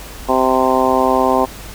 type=harmonic tone; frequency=130 Hz; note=C3; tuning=11 cents flat; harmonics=2 / 3 / 4 / 5 / 6 / 7 / 8; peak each=-19 / -19 / -19 / -19 / -19 / -19 / -19 dBFS; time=0.28-1.46 s; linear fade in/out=20 ms; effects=added 50 Hz sine -34 dBFS peak until 1.74 s + pink hiss -34 dBFS RMS until 1.74 s